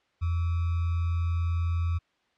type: tone with sample-and-hold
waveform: sine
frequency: 84.6 Hz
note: E2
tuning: 45 cents sharp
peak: -24 dBFS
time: 0.21-1.99 s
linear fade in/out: 20 ms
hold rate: 1225 Hz
effects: white hiss -69 dBFS RMS until 2.37 s + low-pass 3000 Hz 12 dB/octave